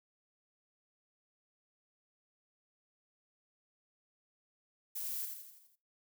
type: noise with echo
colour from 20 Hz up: violet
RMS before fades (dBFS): -40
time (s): 4.95-5.26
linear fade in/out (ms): 10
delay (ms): 83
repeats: 6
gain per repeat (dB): -5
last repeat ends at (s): 5.758
effects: noise-tail reverb RT60 0.3 s tail -20 dB re dry